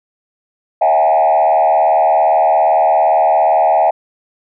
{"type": "tone with frequency modulation", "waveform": "sine", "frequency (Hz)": 731, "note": "F#5", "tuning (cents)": -21, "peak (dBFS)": -7, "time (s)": [0.81, 3.91], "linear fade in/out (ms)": 10, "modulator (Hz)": 77.5, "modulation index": 1.5, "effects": ["tanh soft clip ceiling -5 dBFS"]}